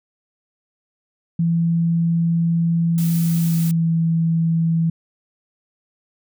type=tone with pitch glide; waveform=sine; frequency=167.5 to 164.62 Hz; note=E3 to E3; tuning=+28 to -2 cents; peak=-15 dBFS; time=1.39-4.9 s; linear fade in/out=5 ms; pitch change=-30 cents; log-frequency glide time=3.2-3.92 s
type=noise; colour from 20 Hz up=blue; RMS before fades=-32 dBFS; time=2.98-3.71 s; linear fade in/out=0 ms
effects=none